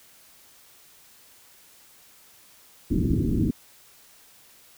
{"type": "low-pass noise", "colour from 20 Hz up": "white", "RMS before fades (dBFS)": -23, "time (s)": [2.9, 3.51], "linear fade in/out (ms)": 10, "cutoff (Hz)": 330, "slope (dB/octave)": 48, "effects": ["white hiss -54 dBFS RMS until 4.77 s"]}